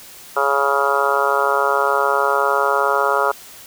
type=harmonic tone; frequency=139.5 Hz; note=C#3; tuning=11 cents sharp; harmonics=3 / 4 / 5 / 6 / 7 / 8 / 9 / 10; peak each=-23 / -22 / -25 / -25 / -22 / -25 / -21 / -22 dBFS; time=0.36-3.32 s; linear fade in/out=10 ms; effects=white hiss -40 dBFS RMS until 3.66 s